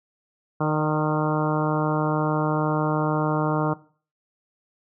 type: harmonic tone with a mistuned harmonic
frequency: 153.7 Hz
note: D#3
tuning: 21 cents flat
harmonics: 1 / 2 / 3 / 4 / 5 / 6 / 7 / 8 / 9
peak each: -24 / -27 / -29 / -30 / -31 / -32 / -32 / -33 / -34 dBFS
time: 0.6-3.74 s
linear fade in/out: 10 ms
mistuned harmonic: 4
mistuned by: -18 cents
effects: noise-tail reverb RT60 0.4 s tail -18 dB re dry